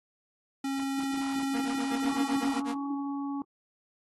square tone, 272.5 Hz, C#4, 29 cents flat, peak -30 dBFS, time 0.64-2.6 s, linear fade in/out 5 ms
sawtooth tone with tremolo, 235.7 Hz, A#3, 19 cents sharp, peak -29 dBFS, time 1.54-2.77 s, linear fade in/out 10 ms, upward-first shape sine, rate 8 Hz, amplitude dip 100%
harmonic tone, 280 Hz, C#4, 18 cents sharp, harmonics 1 / 3 / 4, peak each -31 / -41 / -43 dBFS, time 2.05-3.42 s, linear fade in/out 2 ms
effects AAC 32 kbps

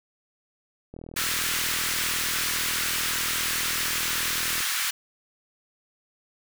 click train, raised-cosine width 2 ms, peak -27 dBFS, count 148, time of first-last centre 0.94-4.606 s, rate 40.1 Hz
pink high-pass noise, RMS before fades -27 dBFS, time 1.16-4.91 s, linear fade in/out 10 ms, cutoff 1300 Hz, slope 24 dB/octave
effects none

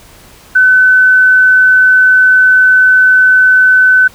sine tone, 1512 Hz, F#6, 37 cents sharp, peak -3 dBFS, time 0.55-4.08 s, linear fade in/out 10 ms, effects pink hiss -39 dBFS RMS until 4.14 s

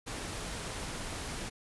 pink noise, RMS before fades -39 dBFS, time 0.06-1.5 s, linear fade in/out 20 ms, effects resampled to 24000 Hz

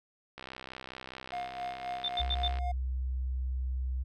click train, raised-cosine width 0.3 ms, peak -26 dBFS, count 144, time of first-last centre 0.38-2.587 s, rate 64.8 Hz
triangle tone with tremolo, 712 Hz, F5, 33 cents sharp, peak -31 dBFS, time 1.32-2.72 s, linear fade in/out 10 ms, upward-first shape sine, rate 3.8 Hz, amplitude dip 65%
sine tone bursts, 3573 Hz, A7, 26 cents sharp, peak -29 dBFS, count 4, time 2.04-2.477 s, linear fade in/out 2 ms, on 44 ms, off 87 ms
sine tone, 64 Hz, C2, 38 cents flat, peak -30 dBFS, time 2.19-4.04 s, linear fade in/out 20 ms
effects none

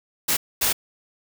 white noise bursts at uneven times, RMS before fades -21 dBFS, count 2, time 0.28-0.37 / 0.61-0.73 s, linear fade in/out 10 ms, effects none

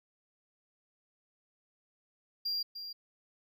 triangle tone with echo, 4769 Hz, D8, 26 cents sharp, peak -30 dBFS, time 2.45-2.63 s, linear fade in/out 10 ms, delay 300 ms, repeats 1, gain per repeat -9 dB, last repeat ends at 2.93 s, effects none

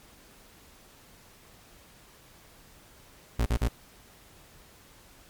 35% pulse tone bursts, 58.27 Hz, A#1, in tune, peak -21 dBFS, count 3, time 3.39-3.684 s, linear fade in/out 5 ms, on 70 ms, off 42 ms, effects pink hiss -55 dBFS RMS until 5.29 s + MP3 96 kbps

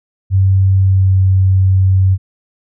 sine tone with pitch glide, 95.8 to 94.75 Hz, G2 to F#2, -39 to +42 cents, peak -7 dBFS, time 0.3-2.18 s, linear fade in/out 50 ms, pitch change -19 cents, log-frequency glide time 0.78-1.17 s, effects none

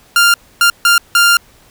sawtooth tone bursts at uneven times, 1396.9 Hz, F6, in tune, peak -3 dBFS, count 4, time 0.16-0.34 / 0.61-0.7 / 0.85-0.98 / 1.15-1.37 s, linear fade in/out 2 ms, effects pink hiss -47 dBFS RMS until 1.7 s

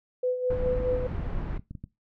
sine tone with tremolo, 502 Hz, B4, 28 cents sharp, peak -22 dBFS, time 0.23-1.07 s, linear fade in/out 5 ms, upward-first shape sine, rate 4.8 Hz, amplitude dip 60%
brown noise, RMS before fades -31 dBFS, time 0.5-1.58 s, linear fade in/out 5 ms
clicks, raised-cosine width 5 ms, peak -26 dBFS, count 12, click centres 0.803 / 1.114 / 1.148 / 1.196 / 1.332 / 1.384 / 1.43 / 1.53 / 1.594 / 1.71 / 1.752 / 1.84 s
effects noise-tail reverb RT60 0.2 s tail -19 dB re dry + low-pass 2000 Hz 12 dB/octave

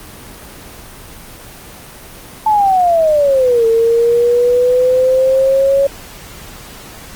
sine exponential two-way sweep, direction down then up, 880 to 452 to 556 Hz, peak -8 dBFS, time 2.46-5.87 s, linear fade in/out 5 ms, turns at 3.66 s, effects pink hiss -34 dBFS RMS until 7.15 s + Opus 24 kbps

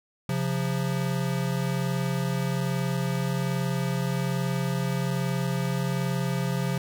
square tone pair together, 134.6 / 175.8 Hz, C3 / F3, +49 / +12 cents, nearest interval perfect fourth, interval 463 cents, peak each -28 / -29 dBFS, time 0.29-6.78 s, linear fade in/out 2 ms, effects none

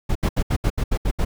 brown noise bursts, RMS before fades -19 dBFS, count 9, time 0.09-1.25 s, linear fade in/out 10 ms, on 64 ms, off 73 ms, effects none

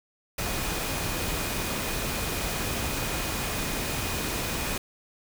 sine tone in noise, 2474 Hz, D#7, 10 cents flat, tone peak -41 dBFS, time 0.38-4.78 s, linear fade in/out 5 ms, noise pink, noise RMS -30 dBFS, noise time 0.38-4.78 s, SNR -14 dB, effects none

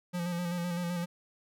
square tone with vibrato, 174.61 Hz, F3, in tune, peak -32 dBFS, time 0.13-1.06 s, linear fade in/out 20 ms, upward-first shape square, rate 7.8 Hz, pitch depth 31 cents each way, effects none

